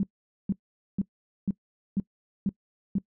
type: tone bursts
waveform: sine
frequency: 195.9 Hz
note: G3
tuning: 1 cent flat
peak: -22 dBFS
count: 7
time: 0-2.984 s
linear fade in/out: 2 ms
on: 32 ms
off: 460 ms
effects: noise-tail reverb RT60 0.1 s tail -22 dB re dry